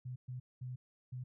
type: tone bursts at uneven times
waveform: sine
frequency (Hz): 126.1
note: B2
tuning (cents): +36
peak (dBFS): -40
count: 4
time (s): 0.05-0.16 / 0.28-0.4 / 0.61-0.76 / 1.12-1.24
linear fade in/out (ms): 10
effects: none